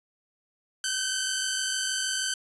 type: tone pair together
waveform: 10% pulse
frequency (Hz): 1521.6 / 1568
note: F#6 / G6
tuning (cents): +48 / 0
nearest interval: minor second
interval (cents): 52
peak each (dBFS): -20 / -23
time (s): 0.84-2.34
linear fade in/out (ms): 2
effects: resampled to 24000 Hz